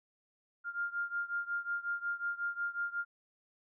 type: beating tone pair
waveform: sine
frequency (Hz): 1400 / 1405.5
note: F6 / F6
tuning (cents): +4 / +11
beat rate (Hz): 5.5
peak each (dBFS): -36 / -38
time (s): 0.64-3.05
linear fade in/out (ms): 50
effects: none